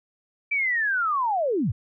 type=linear sweep; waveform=sine; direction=down; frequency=2345 to 77.78 Hz; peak=-21 dBFS; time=0.51-1.72 s; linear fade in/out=10 ms; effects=none